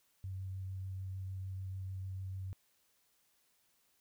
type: tone with vibrato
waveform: sine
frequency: 94.8 Hz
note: F#2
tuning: 43 cents sharp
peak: -39 dBFS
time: 0.24-2.53 s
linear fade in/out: 0 ms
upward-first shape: sine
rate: 6.7 Hz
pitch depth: 11 cents each way
effects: white hiss -74 dBFS RMS until 4 s